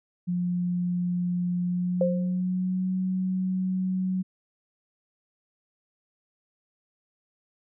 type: tone with pitch glide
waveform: sine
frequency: 177.4 to 186.11 Hz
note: F3 to F#3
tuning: +27 to +10 cents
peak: -24 dBFS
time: 0.27-4.23 s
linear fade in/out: 20 ms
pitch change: +83 cents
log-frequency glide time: 1.62-2.93 s
type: tone with exponential decay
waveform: sine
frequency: 527 Hz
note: C5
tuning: 12 cents sharp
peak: -18 dBFS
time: 2.01-2.41 s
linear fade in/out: 2 ms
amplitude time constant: 85 ms
effects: none